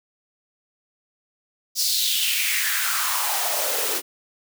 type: noise with high-pass filter sweep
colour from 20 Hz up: white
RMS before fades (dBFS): -23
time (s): 1.75-4.02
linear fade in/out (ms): 50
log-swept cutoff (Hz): 5200 to 360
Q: 3.9
effects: none